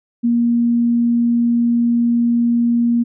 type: tone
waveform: sine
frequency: 236.3 Hz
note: A#3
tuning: 24 cents sharp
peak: -12 dBFS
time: 0.23-3.04 s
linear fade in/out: 20 ms
effects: none